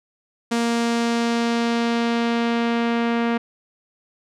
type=tone with low-pass filter sweep; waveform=sawtooth; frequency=233.7 Hz; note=A#3; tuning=5 cents sharp; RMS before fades=-21 dBFS; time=0.51-3.38 s; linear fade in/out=10 ms; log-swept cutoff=8000 to 2400 Hz; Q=1; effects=none